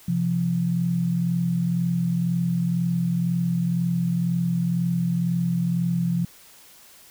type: tone pair together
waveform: sine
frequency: 130.81 / 172.81 Hz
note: C3 / F3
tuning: 0 / -18 cents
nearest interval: perfect fourth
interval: 482 cents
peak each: -27 / -21 dBFS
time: 0.08-6.25 s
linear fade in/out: 5 ms
effects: white hiss -50 dBFS RMS until 7.1 s